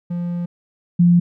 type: tone pair in turn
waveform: triangle / sine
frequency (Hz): 174.1 / 174.1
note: F3 / F3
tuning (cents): -5 / -5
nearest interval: unison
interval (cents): 0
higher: neither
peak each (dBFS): -19 / -9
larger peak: second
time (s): 0.1-0.46 / 0.99-1.2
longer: first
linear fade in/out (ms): 10
effects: none